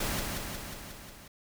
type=noise with echo; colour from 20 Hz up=pink; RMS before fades=-32 dBFS; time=0-0.2 s; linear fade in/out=5 ms; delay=180 ms; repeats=6; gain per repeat=-3 dB; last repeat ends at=1.28 s; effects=none

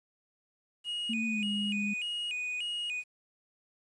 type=tone with vibrato; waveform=triangle; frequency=2672 Hz; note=E7; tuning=23 cents sharp; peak=-31 dBFS; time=0.84-3.04 s; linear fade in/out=50 ms; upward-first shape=square; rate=1.7 Hz; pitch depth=130 cents each way
type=tone with pitch glide; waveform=sine; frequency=225.6 to 205.7 Hz; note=A3 to G#3; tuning=+44 to -16 cents; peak=-31 dBFS; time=1.09-1.94 s; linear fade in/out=10 ms; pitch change=-160 cents; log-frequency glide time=1.26-1.46 s
effects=resampled to 22050 Hz + 10-bit

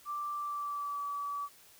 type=tone with pitch glide; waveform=sine; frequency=1174.7 to 1147.2 Hz; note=D6 to D6; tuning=0 to -41 cents; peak=-34 dBFS; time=0.05-1.49 s; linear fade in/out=50 ms; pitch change=-41 cents; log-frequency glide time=0.34-1.03 s; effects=white hiss -59 dBFS RMS until 1.79 s

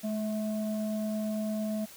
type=tone pair together; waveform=sine; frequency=213.4 / 649 Hz; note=G#3 / E5; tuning=+47 / -27 cents; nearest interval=octave + perfect fifth; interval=1926 cents; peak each=-29 / -35 dBFS; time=0.03-1.86 s; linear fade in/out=20 ms; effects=tanh soft clip ceiling -24 dBFS + white hiss -50 dBFS RMS until 1.96 s

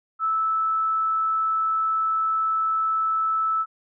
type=tone; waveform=sine; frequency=1311 Hz; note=E6; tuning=10 cents flat; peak=-20 dBFS; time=0.19-3.66 s; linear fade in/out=50 ms; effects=none

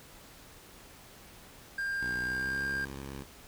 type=tone; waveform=triangle; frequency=1597 Hz; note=G6; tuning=32 cents sharp; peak=-29 dBFS; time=1.78-2.85 s; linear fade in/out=5 ms
type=tone with pitch glide; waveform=10% pulse; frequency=61.6 to 68.35 Hz; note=B1 to C#2; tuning=-4 to -24 cents; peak=-32 dBFS; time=2.01-3.24 s; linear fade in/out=10 ms; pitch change=+180 cents; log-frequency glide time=2.23-2.6 s
effects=pink hiss -53 dBFS RMS until 3.47 s

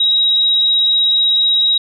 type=tone; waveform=sine; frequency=3821 Hz; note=A#7; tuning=42 cents sharp; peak=-10 dBFS; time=0-1.78 s; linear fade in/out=5 ms; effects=none

